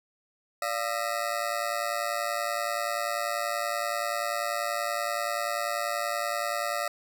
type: ring-modulated tone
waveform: 20% pulse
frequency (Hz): 640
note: D#5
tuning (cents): +49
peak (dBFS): -20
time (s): 0.62-6.88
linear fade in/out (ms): 2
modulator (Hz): 55.2
effects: none